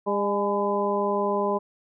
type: harmonic tone with a mistuned harmonic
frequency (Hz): 202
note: G#3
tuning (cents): -48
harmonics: 1 / 2 / 3 / 4 / 5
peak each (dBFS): -30 / -26 / -28 / -31 / -28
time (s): 0.06-1.59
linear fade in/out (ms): 20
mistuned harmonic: 4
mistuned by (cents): +58
effects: none